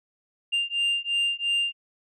sine beating tone pair, 2794 / 2796.9 Hz, F7 / F7, 0 / +2 cents, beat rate 2.9 Hz, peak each -24 dBFS, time 0.52-1.73 s, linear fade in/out 20 ms, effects tanh soft clip ceiling -20 dBFS

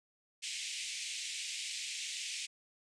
pink band-pass noise, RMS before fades -41 dBFS, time 0.42-2.47 s, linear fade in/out 20 ms, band 2200 to 8800 Hz, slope 48 dB/octave, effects none

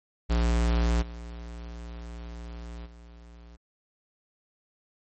square tone with level steps, 58.27 Hz, A#1, in tune, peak -22 / -38 / -47 dBFS, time 0.29-3.57 s, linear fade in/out 20 ms, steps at 1.01 / 2.85 s, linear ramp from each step 20 ms, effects MP3 32 kbps

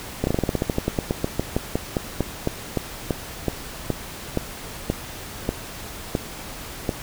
slowing click train, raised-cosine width 2 ms, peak -7 dBFS, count 30, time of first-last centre 0.24-6.892 s, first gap 31 ms, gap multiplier 1.12, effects pink hiss -36 dBFS RMS until 7.02 s

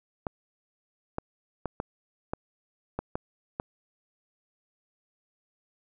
clicks, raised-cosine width 1 ms, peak -16 dBFS, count 8, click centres 0.268 / 1.184 / 1.657 / 1.801 / 2.335 / 2.99 / 3.155 / 3.599 s, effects none

